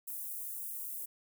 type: high-pass noise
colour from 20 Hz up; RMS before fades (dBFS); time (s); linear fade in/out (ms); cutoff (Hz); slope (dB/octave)
white; -41; 0.07-1.06; 10; 9800; 24
effects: none